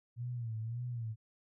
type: tone with vibrato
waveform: sine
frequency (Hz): 116.54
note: A#2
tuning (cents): 0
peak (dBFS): -36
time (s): 0.16-1.16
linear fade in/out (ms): 50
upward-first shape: sine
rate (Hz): 1.8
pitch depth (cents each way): 100
effects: none